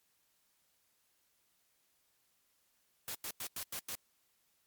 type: noise bursts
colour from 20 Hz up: white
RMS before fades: -41 dBFS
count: 6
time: 3.08-3.952 s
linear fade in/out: 0 ms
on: 67 ms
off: 94 ms
effects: white hiss -75 dBFS RMS until 4.66 s + MP3 96 kbps